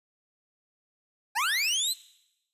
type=linear sweep; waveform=25% pulse; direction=up; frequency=767 to 4186 Hz; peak=-21 dBFS; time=1.35-1.94 s; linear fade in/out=20 ms; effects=noise-tail reverb RT60 0.9 s tail -20 dB re dry + resampled to 32000 Hz